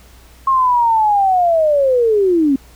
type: linear sweep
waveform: sine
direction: down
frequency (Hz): 1083 to 261.6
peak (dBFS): -10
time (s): 0.47-2.56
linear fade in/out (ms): 5
effects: added 60 Hz sine -43 dBFS peak until 2.75 s + pink hiss -47 dBFS RMS until 2.75 s

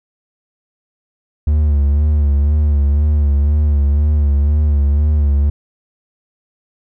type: tone with vibrato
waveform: triangle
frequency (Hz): 73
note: D2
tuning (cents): -10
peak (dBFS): -8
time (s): 1.47-5.5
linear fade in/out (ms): 5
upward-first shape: sine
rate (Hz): 2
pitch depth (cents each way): 59
effects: none

